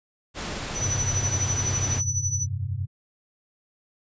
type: noise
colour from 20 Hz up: pink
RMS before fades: -32 dBFS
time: 0.34-2.02 s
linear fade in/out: 50 ms
type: tone with tremolo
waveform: sine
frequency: 5960 Hz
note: F#8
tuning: 12 cents sharp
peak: -22 dBFS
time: 0.74-2.47 s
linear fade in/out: 50 ms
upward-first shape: triangle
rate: 12 Hz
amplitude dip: 80%
type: chord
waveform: sine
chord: F suspended second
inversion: none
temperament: just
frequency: 87.31 / 98.22 / 130.96 Hz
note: F2 / G2 / C3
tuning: 0 / +4 / +2 cents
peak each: -34 / -28 / -32 dBFS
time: 0.8-2.87 s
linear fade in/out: 20 ms
effects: resampled to 16000 Hz